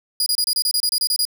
sawtooth tone bursts, 4889 Hz, D#8, 31 cents flat, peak -14 dBFS, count 12, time 0.2-1.252 s, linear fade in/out 2 ms, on 62 ms, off 28 ms, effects 9-bit

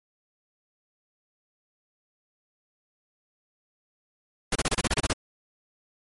pink noise bursts, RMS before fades -24 dBFS, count 10, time 4.52-5.131 s, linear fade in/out 5 ms, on 35 ms, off 29 ms, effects MP3 48 kbps

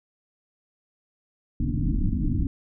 pink low-pass noise, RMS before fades -24 dBFS, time 1.6-2.47 s, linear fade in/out 2 ms, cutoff 310 Hz, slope 96 dB/octave, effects none

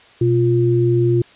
sine tone pair together, 123.47 / 349.2 Hz, B2 / F4, 0 / 0 cents, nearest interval octave + tritone, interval 1800 cents, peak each -15 / -15 dBFS, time 0.21-1.22 s, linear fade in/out 5 ms, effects white hiss -47 dBFS RMS until 1.35 s + resampled to 8000 Hz

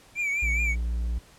triangle tone with vibrato, 2321 Hz, D7, 21 cents flat, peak -23 dBFS, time 0.15-0.76 s, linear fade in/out 50 ms, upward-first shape triangle, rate 4.8 Hz, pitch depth 84 cents each way
triangle tone, 58.4 Hz, A#1, 4 cents sharp, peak -23 dBFS, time 0.42-1.19 s, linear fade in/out 10 ms
effects pink hiss -54 dBFS RMS until 1.38 s + low-pass 11000 Hz 12 dB/octave

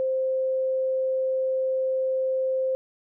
sine tone, 523.3 Hz, C5, in tune, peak -22 dBFS, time 0-2.75 s, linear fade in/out 0 ms, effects none

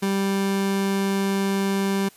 30% pulse tone, 196 Hz, G3, in tune, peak -18 dBFS, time 0.02-2.09 s, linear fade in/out 10 ms, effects white hiss -52 dBFS RMS until 2.16 s + resampled to 32000 Hz

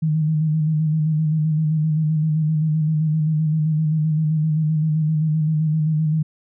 sine tone with vibrato, 155.56 Hz, D#3, in tune, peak -16 dBFS, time 0.02-6.23 s, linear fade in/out 10 ms, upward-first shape square, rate 7.7 Hz, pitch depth 34 cents each way, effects none

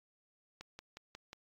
click train, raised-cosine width 0.2 ms, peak -30 dBFS, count 5, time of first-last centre 0.61-1.331 s, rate 5.55 Hz, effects AAC 32 kbps

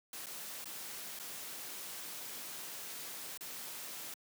white noise with dropouts, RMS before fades -45 dBFS, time 0.13-4.14 s, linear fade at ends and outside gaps 2 ms, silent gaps 0.26-0.267 / 0.644-0.656 / 1.19-1.197 / 3.375-3.408 s, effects high-pass 150 Hz 12 dB/octave

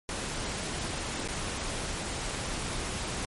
pink noise with dropouts, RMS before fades -34 dBFS, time 0.09-3.25 s, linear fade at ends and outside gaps 0 ms, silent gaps 1.276-1.286 s, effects MP3 48 kbps

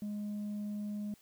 sine tone, 207.7 Hz, G#3, in tune, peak -33 dBFS, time 0.02-1.14 s, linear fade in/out 2 ms, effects tanh soft clip ceiling -35 dBFS + white hiss -65 dBFS RMS until 1.21 s

